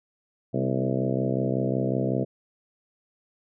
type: harmonic tone with a mistuned harmonic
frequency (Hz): 65.41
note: C2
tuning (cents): 0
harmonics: 2 / 3 / 4 / 5 / 6 / 7 / 8 / 9 / 10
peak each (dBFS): -28 / -30 / -31 / -32 / -33 / -33 / -34 / -35 / -35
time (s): 0.53-2.25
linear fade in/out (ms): 20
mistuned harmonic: 4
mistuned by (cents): -33
effects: none